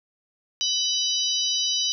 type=harmonic tone with a mistuned harmonic; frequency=974 Hz; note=B5; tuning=24 cents flat; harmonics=3 / 4 / 5 / 6; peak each=-26 / -27 / -28 / -29 dBFS; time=0.61-1.92 s; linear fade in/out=0 ms; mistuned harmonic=3; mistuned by=+50 cents; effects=none